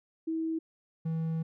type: tone pair in turn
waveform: sine / triangle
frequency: 323.2 / 162.03 Hz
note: E4 / E3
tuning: -34 / -29 cents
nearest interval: octave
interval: 1195 cents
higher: first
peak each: -29 / -27 dBFS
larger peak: second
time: 0.27-0.59 / 1.05-1.43 s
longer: second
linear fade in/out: 10 ms
effects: none